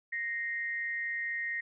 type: tone pair together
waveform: sine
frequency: 1864.7 / 2089 Hz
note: A#6 / C7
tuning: 0 / -3 cents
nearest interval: major second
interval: 197 cents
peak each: -33 / -38 dBFS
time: 0.12-1.61 s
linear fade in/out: 10 ms
effects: none